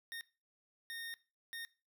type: tone bursts at uneven times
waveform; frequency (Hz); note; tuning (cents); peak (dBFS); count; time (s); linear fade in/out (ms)
25% pulse; 1843; A#6; -20; -39; 3; 0.12-0.21 / 0.9-1.14 / 1.53-1.65; 0
effects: noise-tail reverb RT60 0.3 s tail -19 dB re dry